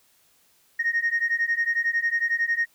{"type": "beating tone pair", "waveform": "sine", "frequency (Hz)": [1855, 1866], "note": ["A#6", "A#6"], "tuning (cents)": [-9, 1], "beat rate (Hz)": 11, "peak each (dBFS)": [-24, -23], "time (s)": [0.79, 2.66], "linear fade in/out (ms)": 10, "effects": ["tanh soft clip ceiling -16 dBFS", "white hiss -62 dBFS RMS until 2.74 s"]}